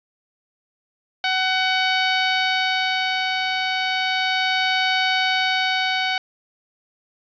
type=tone with tremolo; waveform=10% pulse; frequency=750 Hz; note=F#5; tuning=23 cents sharp; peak=-9 dBFS; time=1.24-6.18 s; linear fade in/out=2 ms; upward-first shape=sine; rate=0.33 Hz; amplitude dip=30%; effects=resampled to 11025 Hz + 7-bit